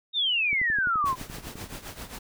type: exponential sweep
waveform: sine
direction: down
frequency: 3757 to 996 Hz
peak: -22 dBFS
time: 0.13-1.16 s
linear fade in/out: 50 ms
type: click train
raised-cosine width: 3 ms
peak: -27 dBFS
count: 15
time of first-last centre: 0.53-1.727 s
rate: 11.7 Hz
type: noise with tremolo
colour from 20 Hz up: pink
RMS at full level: -37 dBFS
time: 1.05-2.19 s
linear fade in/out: 10 ms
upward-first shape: triangle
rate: 7.5 Hz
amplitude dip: 80%
effects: none